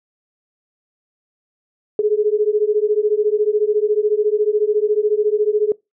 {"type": "beating tone pair", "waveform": "sine", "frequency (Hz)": [415.3, 429.3], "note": ["G#4", "A4"], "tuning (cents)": [0, -43], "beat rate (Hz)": 14, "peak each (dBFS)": -17, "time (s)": [1.99, 5.72], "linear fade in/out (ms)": 2, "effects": ["noise-tail reverb RT60 0.2 s tail -23 dB re dry"]}